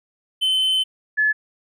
triangle / sine tone pair in turn, 3061 / 1717.9 Hz, G7 / A6, -42 / -42 cents, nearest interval minor seventh, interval 1000 cents, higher first, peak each -15 dBFS, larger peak neither, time 0.41-0.84 / 1.17-1.33 s, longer first, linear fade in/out 20 ms, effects none

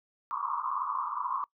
white band-pass noise, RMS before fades -33 dBFS, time 0.31-1.44 s, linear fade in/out 0 ms, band 960 to 1200 Hz, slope 96 dB/octave, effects noise-tail reverb RT60 0.1 s tail -23 dB re dry

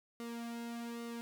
sawtooth tone with flanger, 234.2 Hz, A#3, 8 cents sharp, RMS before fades -43 dBFS, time 0.2-1.21 s, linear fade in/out 0 ms, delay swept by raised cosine 1.2 to 2.6 ms, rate 1.2 Hz, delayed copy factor -0.7, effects none

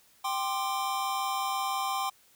square chord, G suspended fourth, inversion none, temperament equal with one note detuned, 784 / 1046.5 / 1192.4 Hz, G5 / C6 / D6, 0 / 0 / +26 cents, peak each -33 / -33 / -37 dBFS, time 0.24-2.1 s, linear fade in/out 10 ms, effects white hiss -62 dBFS RMS until 2.35 s

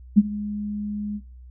sine tone with ADSR envelope, 207.7 Hz, G#3, in tune, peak -7 dBFS, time 0.16-1.21 s, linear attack 22 ms, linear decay 36 ms, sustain -19 dB, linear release 54 ms, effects noise-tail reverb RT60 0.4 s tail -22 dB re dry + added 62 Hz sine -41 dBFS peak until 1.5 s

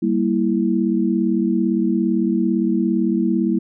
sine chord, E diminished, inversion first, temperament equal with one note detuned, 195.43 / 233.1 / 329.6 Hz, G3 / Bb3 / E4, -5 / 0 / 0 cents, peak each -20 dBFS, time 0.02-3.59 s, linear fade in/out 10 ms, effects none

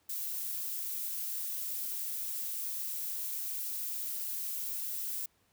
violet noise, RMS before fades -37 dBFS, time 0.09-5.26 s, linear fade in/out 5 ms, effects pink hiss -71 dBFS RMS until 5.52 s + high-pass 60 Hz 12 dB/octave

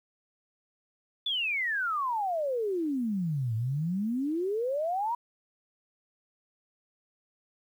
sine exponential two-way sweep, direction down then up, 3520 to 108.2 to 979 Hz, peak -27 dBFS, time 1.26-5.15 s, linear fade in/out 5 ms, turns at 3.55 s, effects 10-bit

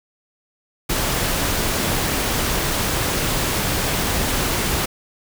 pink noise, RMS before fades -21 dBFS, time 0.89-4.86 s, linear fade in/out 10 ms, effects none

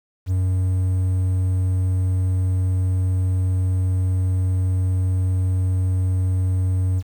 triangle tone with vibrato, 92.5 Hz, F#2, in tune, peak -15 dBFS, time 0.26-7.03 s, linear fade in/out 50 ms, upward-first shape triangle, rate 20 Hz, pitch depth 14 cents each way, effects 8-bit

